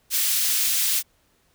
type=high-pass noise; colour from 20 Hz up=white; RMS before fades=-22 dBFS; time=0.1-1.03 s; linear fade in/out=50 ms; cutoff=2500 Hz; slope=12 dB/octave; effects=pink hiss -64 dBFS RMS until 1.54 s